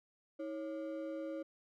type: ring-modulated tone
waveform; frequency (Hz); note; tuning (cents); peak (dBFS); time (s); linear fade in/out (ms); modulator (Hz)
triangle; 435.4; A4; -18; -34; 0.39-1.43; 10; 115
effects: none